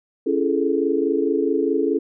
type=chord; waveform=sine; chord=A major seventh; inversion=first; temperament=equal with one note detuned; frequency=277.2 / 336.4 / 415.3 / 440 Hz; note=C#4 / E4 / G#4 / A4; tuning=0 / +35 / 0 / 0 cents; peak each=-23 dBFS; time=0.26-1.99 s; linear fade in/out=10 ms; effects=none